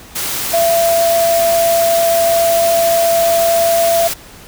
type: tone in noise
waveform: sine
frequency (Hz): 673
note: E5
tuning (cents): +36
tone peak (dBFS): -10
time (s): 0.53-4.08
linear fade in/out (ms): 10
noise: white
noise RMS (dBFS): -20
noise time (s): 0.15-4.14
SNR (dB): +7
effects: pink hiss -38 dBFS RMS until 4.47 s